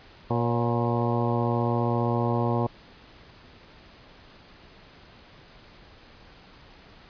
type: harmonic tone with a mistuned harmonic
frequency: 119 Hz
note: A#2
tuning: 36 cents sharp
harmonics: 1 / 2 / 3 / 4 / 5 / 6 / 7 / 8 / 9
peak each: -26 / -29 / -31 / -32 / -33 / -34 / -34 / -35 / -36 dBFS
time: 0.3-2.67 s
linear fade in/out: 5 ms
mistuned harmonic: 5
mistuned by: -61 cents
effects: pink hiss -51 dBFS RMS until 7.09 s + resampled to 11025 Hz